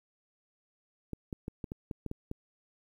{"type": "clicks", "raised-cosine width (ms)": 3, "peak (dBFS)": -24, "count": 9, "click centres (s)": [1.133, 1.328, 1.481, 1.642, 1.719, 1.912, 2.063, 2.114, 2.314], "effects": ["10-bit"]}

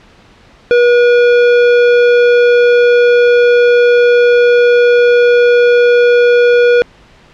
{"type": "tone with tanh clipping", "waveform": "sine", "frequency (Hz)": 482.8, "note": "B4", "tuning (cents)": -39, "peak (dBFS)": -7, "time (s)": [0.71, 6.82], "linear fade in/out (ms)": 0, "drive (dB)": 16, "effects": ["pink hiss -43 dBFS RMS until 7.33 s", "low-pass 4000 Hz 12 dB/octave"]}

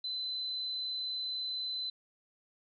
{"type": "tone", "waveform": "sine", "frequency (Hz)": 4034, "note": "B7", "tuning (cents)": 36, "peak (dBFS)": -34, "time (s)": [0.04, 1.9], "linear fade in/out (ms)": 5, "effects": []}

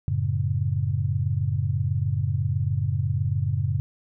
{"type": "chord", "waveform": "sine", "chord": "F# minor", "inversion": "none", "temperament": "just", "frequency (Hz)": [92.5, 111, 138.75], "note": ["F#2", "A2", "C#3"], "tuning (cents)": [0, 16, 2], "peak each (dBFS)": -26, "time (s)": [0.08, 3.8], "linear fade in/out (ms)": 0, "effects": []}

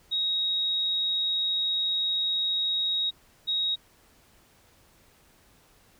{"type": "tone pair in turn", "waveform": "sine", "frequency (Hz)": [3783, 3783], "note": ["A#7", "A#7"], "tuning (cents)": [25, 25], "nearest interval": "unison", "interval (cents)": 0, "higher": "neither", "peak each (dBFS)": [-24, -24], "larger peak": "neither", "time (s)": [[0.11, 3.11], [3.47, 3.76]], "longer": "first", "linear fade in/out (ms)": 20, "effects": ["pink hiss -60 dBFS RMS until 5.99 s"]}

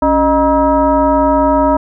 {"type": "tone with frequency modulation", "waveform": "sine", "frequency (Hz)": 616, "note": "D#5", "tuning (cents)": -17, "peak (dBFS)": -8, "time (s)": [0.02, 1.77], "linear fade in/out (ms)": 5, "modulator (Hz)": 337, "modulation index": 1.4, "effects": []}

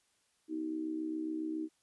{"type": "tone with amplitude modulation", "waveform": "sine", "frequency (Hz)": 315.2, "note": "D#4", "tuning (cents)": 23, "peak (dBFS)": -31, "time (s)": [0.48, 1.69], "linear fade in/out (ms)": 50, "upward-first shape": "sine", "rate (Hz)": 67.3, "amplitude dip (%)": 70, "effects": ["white hiss -74 dBFS RMS until 1.82 s", "resampled to 24000 Hz"]}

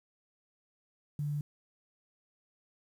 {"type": "tone with quantisation", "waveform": "sine", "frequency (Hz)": 146.83, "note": "D3", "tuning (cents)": 0, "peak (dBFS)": -31, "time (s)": [1.19, 1.41], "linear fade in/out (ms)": 2, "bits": 10, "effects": []}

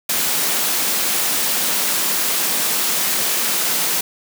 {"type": "high-pass noise", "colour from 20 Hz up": "white", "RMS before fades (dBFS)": -19, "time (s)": [0.09, 4.01], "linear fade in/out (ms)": 5, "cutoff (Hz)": 150, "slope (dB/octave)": 96, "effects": []}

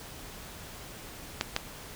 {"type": "clicks", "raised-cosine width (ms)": 0.2, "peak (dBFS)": -9, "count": 2, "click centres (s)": [1.411, 1.564], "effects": ["pink hiss -45 dBFS RMS until 1.95 s"]}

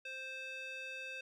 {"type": "tone with band-pass filter", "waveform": "square", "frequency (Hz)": 523.3, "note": "C5", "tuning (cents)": 0, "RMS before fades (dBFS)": -45, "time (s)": [0.05, 1.21], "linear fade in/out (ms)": 5, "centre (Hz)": 2500, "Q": 2.9, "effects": []}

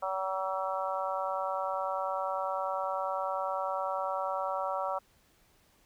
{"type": "harmonic tone", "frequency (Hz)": 190, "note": "F#3", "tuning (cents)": 46, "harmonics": [3, 4, 5, 6, 7], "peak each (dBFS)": [-35, -36, -37, -38, -38], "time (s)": [0.02, 4.99], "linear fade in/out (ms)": 10, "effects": ["pink hiss -66 dBFS RMS until 5.85 s"]}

